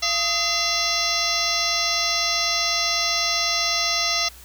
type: harmonic tone with a mistuned harmonic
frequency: 684 Hz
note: F5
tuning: 36 cents flat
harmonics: 1 / 2 / 3 / 4 / 5 / 6 / 7 / 8 / 9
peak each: -31 / -30 / -28 / -31 / -30 / -27 / -30 / -26 / -28 dBFS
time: 0.02-4.29 s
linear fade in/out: 10 ms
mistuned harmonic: 2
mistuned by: -140 cents
effects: added 60 Hz sine -46 dBFS peak until 4.44 s + white hiss -46 dBFS RMS until 4.44 s